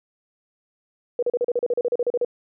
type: tone bursts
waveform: sine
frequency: 484.3 Hz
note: B4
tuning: 34 cents flat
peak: -18 dBFS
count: 15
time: 1.19-2.248 s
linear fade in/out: 2 ms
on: 36 ms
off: 37 ms
effects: none